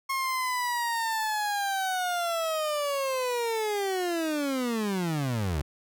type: linear sweep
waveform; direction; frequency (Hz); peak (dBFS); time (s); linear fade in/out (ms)
30% pulse; down; 1083 to 67.4; -24; 0.09-5.62; 10
effects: none